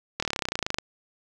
slowing click train, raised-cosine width 0.2 ms, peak -9 dBFS, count 19, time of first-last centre 0.2-0.785 s, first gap 25 ms, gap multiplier 1.03, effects none

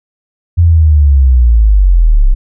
sine linear sweep, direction down, 87.2 to 31 Hz, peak -3 dBFS, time 0.57-2.35 s, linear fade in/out 20 ms, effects none

